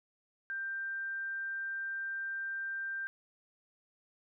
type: tone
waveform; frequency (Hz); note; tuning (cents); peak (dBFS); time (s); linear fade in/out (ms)
sine; 1575; G6; +8; -35; 0.5-3.07; 0
effects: none